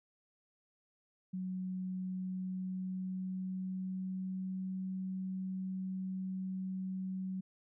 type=tone with pitch glide; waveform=sine; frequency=185.4 to 187.99 Hz; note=F#3 to F#3; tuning=+4 to +28 cents; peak=-36 dBFS; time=1.33-7.41 s; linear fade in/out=10 ms; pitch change=+24 cents; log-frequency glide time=1.96-4.86 s; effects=none

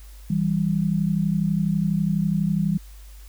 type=tone pair together; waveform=sine; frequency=162.89 / 195 Hz; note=E3 / G3; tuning=-20 / -9 cents; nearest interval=minor third; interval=311 cents; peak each=-22 dBFS; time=0.3-2.78 s; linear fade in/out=5 ms; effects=added 50 Hz sine -40 dBFS peak until 3.28 s + white hiss -53 dBFS RMS until 3.28 s

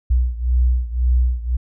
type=beating tone pair; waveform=sine; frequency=61 / 62.9 Hz; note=B1 / B1; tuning=-21 / +32 cents; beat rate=1.9 Hz; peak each=-16 / -19 dBFS; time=0.1-1.57 s; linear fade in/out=10 ms; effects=none

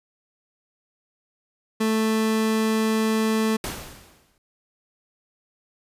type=tone; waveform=30% pulse; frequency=220 Hz; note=A3; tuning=in tune; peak=-17 dBFS; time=1.8-3.57 s; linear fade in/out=10 ms
type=noise with exponential decay; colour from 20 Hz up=pink; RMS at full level=-28 dBFS; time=3.64-4.38 s; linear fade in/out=1 ms; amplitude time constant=160 ms
effects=resampled to 32000 Hz

